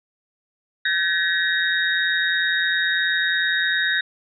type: tone cluster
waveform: sine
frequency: 1539 / 1709 / 1888 / 3742 Hz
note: G6 / G#6 / A#6 / A#7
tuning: -32 / +49 / +22 / +6 cents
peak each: -24 dBFS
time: 0.85-4.01 s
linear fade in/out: 5 ms
effects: none